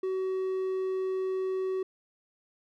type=tone; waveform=triangle; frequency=377.1 Hz; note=F#4; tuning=33 cents sharp; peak=-26 dBFS; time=0.03-1.83 s; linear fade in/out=5 ms; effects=none